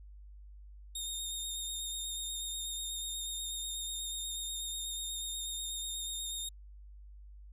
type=tone with vibrato; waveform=20% pulse; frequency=3685 Hz; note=A#7; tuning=21 cents flat; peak=-31 dBFS; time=0.95-6.49 s; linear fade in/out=5 ms; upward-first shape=sine; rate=8.2 Hz; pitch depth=22 cents each way; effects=added 50 Hz sine -49 dBFS peak until 7.52 s